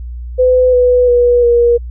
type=tone with pitch steps; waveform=sine; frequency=506 / 495.6 / 485.4 / 475.4 Hz; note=B4 / B4 / B4 / A#4; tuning=+42 / +6 / -30 / +34 cents; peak=-6 dBFS; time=0.38-1.78 s; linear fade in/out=20 ms; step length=350 ms; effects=added 60 Hz sine -22 dBFS peak until 1.9 s

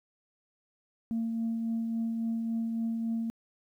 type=tone with tremolo; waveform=sine; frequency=227.8 Hz; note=A#3; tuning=40 cents flat; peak=-26 dBFS; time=1.11-3.3 s; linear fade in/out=0 ms; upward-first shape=triangle; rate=3.6 Hz; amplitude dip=35%; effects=tanh soft clip ceiling -25 dBFS + 11-bit

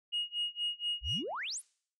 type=tone with tremolo; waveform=sine; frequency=2875 Hz; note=F7; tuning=50 cents sharp; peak=-28 dBFS; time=0.12-1.25 s; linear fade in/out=20 ms; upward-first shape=sine; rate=4.2 Hz; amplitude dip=95%
type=exponential sweep; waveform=sine; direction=up; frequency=45.45 to 11840 Hz; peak=-35 dBFS; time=1.01-1.62 s; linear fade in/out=50 ms
effects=noise-tail reverb RT60 0.6 s tail -26 dB re dry + tanh soft clip ceiling -27 dBFS

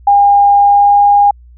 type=tone with pitch glide; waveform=sine; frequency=808 to 813.6 Hz; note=G#5 to G#5; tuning=-48 to -36 cents; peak=-4 dBFS; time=0.07-1.31 s; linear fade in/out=5 ms; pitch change=+12 cents; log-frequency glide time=0.56-1.01 s; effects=added 60 Hz sine -36 dBFS peak until 1.57 s

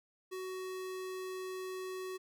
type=tone; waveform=square; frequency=373.2 Hz; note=F#4; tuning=15 cents sharp; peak=-40 dBFS; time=0.31-2.18 s; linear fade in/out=20 ms; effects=none

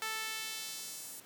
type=tone with high-pass filter sweep; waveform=sawtooth; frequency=440 Hz; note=A4; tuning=in tune; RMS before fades=-41 dBFS; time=0.02-1.2 s; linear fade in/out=0 ms; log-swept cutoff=1300 to 9500 Hz; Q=0.92; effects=pink hiss -56 dBFS RMS until 1.25 s + high-pass 200 Hz 12 dB/octave

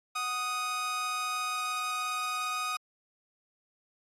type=tone pair together; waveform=sawtooth; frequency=740 / 1245.7 Hz; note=F#5 / D#6; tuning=0 / +2 cents; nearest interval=major sixth; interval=902 cents; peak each=-38 / -27 dBFS; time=0.15-2.77 s; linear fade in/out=10 ms; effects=low-pass 11000 Hz 12 dB/octave + AAC 48 kbps

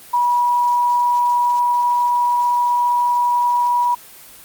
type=tone; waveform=sine; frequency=969 Hz; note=B5; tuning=33 cents flat; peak=-13 dBFS; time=0.13-3.95 s; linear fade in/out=10 ms; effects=white hiss -41 dBFS RMS until 4.44 s + Opus 24 kbps

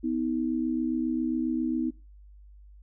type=tone pair together; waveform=sine; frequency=250.2 / 317.6 Hz; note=B3 / D#4; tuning=+23 / +36 cents; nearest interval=major third; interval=413 cents; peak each=-28 dBFS; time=0.03-1.91 s; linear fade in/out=20 ms; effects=noise-tail reverb RT60 0.3 s tail -21 dB re dry + added 50 Hz sine -48 dBFS peak until 2.82 s

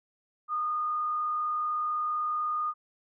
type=tone with frequency modulation; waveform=sine; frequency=1225 Hz; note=D#6; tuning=27 cents flat; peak=-27 dBFS; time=0.48-2.74 s; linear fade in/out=50 ms; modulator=44.2 Hz; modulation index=0.3; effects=none

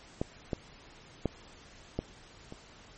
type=clicks; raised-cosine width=2 ms; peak=-16 / -17 / -14 / -17 / -29 dBFS; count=5; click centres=0.215 / 0.532 / 1.257 / 1.99 / 2.524 s; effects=pink hiss -54 dBFS RMS until 2.97 s + MP3 32 kbps

